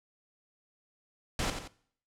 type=noise with echo; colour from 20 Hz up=pink; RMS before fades=-31 dBFS; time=1.39-1.5 s; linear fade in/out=2 ms; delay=88 ms; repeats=2; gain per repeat=-7 dB; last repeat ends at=1.676 s; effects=noise-tail reverb RT60 0.6 s tail -20 dB re dry + low-pass 8000 Hz 12 dB/octave